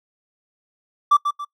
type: tone with echo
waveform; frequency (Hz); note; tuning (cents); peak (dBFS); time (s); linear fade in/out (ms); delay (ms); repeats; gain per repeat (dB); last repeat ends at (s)
triangle; 1166; D6; -13; -7; 1.11-1.17; 10; 140; 2; -9; 1.45
effects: noise-tail reverb RT60 0.1 s tail -23 dB re dry + tanh soft clip ceiling -6 dBFS